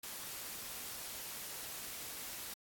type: noise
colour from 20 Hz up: white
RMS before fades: -45 dBFS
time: 0.03-2.54 s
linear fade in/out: 5 ms
effects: AAC 64 kbps